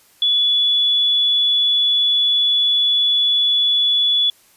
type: tone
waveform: sine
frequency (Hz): 3423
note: A7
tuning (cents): -48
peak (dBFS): -13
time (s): 0.22-4.3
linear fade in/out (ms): 2
effects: white hiss -53 dBFS RMS until 4.56 s + resampled to 32000 Hz